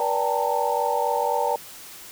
sine tone cluster, 482.5 / 580 / 789 / 876 / 920 Hz, B4 / D5 / G5 / A5 / A#5, -40 / -22 / +11 / -8 / -23 cents, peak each -27 dBFS, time 0-1.56 s, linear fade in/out 2 ms, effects white hiss -42 dBFS RMS until 2.11 s

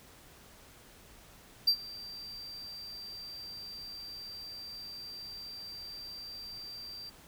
triangle tone with ADSR envelope, 4699 Hz, D8, in tune, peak -19 dBFS, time 1.67-7.1 s, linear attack 10 ms, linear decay 75 ms, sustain -22 dB, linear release 11 ms, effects pink hiss -56 dBFS RMS until 7.27 s

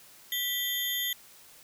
sine tone cluster, 1973 / 3175 / 3532 / 6720 / 11640 Hz, B6 / G7 / A7 / G#8 / F#9, -2 / +21 / +6 / +19 / -29 cents, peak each -36 / -34 / -34 / -38 / -34 dBFS, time 0.32-1.13 s, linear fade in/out 2 ms, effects white hiss -54 dBFS RMS until 1.63 s

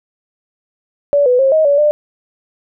sine tone with pitch steps, 573 / 496.9 / 537 / 629 / 570 / 597 Hz, D5 / B4 / C5 / D#5 / C#5 / D5, -43 / +11 / +45 / +19 / +48 / +28 cents, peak -8 dBFS, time 1.13-1.91 s, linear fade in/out 0 ms, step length 130 ms, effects none

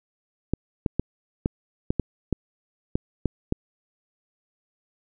clicks, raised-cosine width 3 ms, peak -9 dBFS, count 10, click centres 0.536 / 0.862 / 0.996 / 1.459 / 1.905 / 1.997 / 2.327 / 2.955 / 3.257 / 3.524 s, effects none

